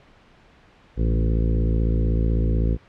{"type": "harmonic tone with a mistuned harmonic", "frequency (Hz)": 56, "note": "A1", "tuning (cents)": 31, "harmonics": [1, 2, 3, 4, 5, 6, 7, 8, 9], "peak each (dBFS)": [-19, -25, -29, -31, -33, -35, -36, -37, -38], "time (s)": [0.96, 2.78], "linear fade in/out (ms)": 50, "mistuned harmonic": 3, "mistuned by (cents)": -24, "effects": ["pink hiss -53 dBFS RMS until 2.88 s", "low-pass 3000 Hz 12 dB/octave"]}